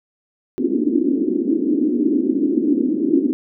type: band-pass noise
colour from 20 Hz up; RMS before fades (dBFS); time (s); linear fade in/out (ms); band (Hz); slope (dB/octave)
white; -18; 0.58-3.33; 0; 250 to 330; 48
effects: none